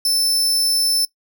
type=tone; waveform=sawtooth; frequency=5290 Hz; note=E8; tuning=5 cents sharp; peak=-13 dBFS; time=0.05-1.05 s; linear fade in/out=2 ms; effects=noise-tail reverb RT60 0.1 s tail -19 dB re dry